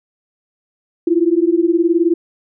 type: beating tone pair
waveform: sine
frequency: 329.6 / 348.6 Hz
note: E4 / F4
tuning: 0 / -3 cents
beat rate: 19 Hz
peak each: -14 dBFS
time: 1.07-2.14 s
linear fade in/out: 5 ms
effects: none